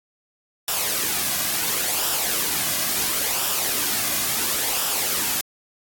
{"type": "noise with flanger", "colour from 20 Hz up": "white", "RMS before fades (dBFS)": -23, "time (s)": [0.68, 5.41], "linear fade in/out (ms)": 2, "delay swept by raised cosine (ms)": [0.46, 2.26], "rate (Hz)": 0.72, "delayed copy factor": -0.5, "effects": ["AAC 64 kbps"]}